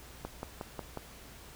click train, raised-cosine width 1 ms, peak -23 dBFS, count 5, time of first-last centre 0.25-0.973 s, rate 5.53 Hz, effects added 60 Hz sine -54 dBFS peak until 1.55 s + pink hiss -52 dBFS RMS until 1.55 s

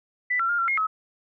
sine tone with pitch steps, 1985 / 1356 / 1410 / 1362 / 2146 / 1283 Hz, B6 / E6 / F6 / F6 / C7 / E6, +8 / +49 / +16 / -44 / +43 / -47 cents, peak -21 dBFS, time 0.3-0.87 s, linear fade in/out 10 ms, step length 95 ms, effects none

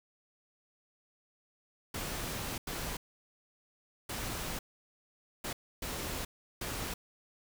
pink noise bursts at uneven times, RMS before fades -38 dBFS, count 6, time 1.94-2.58 / 2.67-2.97 / 4.09-4.59 / 5.44-5.53 / 5.82-6.25 / 6.61-6.94 s, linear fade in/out 5 ms, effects none

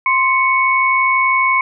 sine tone pair together, 1046.5 / 2217 Hz, C6 / C#7, 0 / 0 cents, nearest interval octave + minor second, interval 1300 cents, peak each -14 dBFS, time 0.06-1.61 s, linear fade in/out 2 ms, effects none

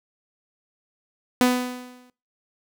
sawtooth tone with exponential decay, 249.4 Hz, B3, 17 cents sharp, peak -10 dBFS, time 1.41-2.1 s, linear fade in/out 0 ms, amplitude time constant 150 ms, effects noise-tail reverb RT60 0.3 s tail -22 dB re dry

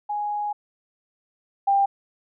sine tone pair in turn, 830.6 / 794 Hz, G#5 / G5, 0 / +22 cents, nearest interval minor second, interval 78 cents, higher first, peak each -24 / -16 dBFS, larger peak second, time 0.09-0.53 / 1.67-1.86 s, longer first, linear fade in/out 10 ms, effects none

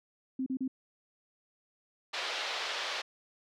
sine tone bursts, 261.6 Hz, C4, in tune, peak -30 dBFS, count 3, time 0.39-0.679 s, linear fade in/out 5 ms, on 73 ms, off 35 ms
white band-pass noise, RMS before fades -36 dBFS, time 2.13-3.02 s, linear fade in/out 10 ms, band 450 to 4400 Hz, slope 24 dB/octave
effects none

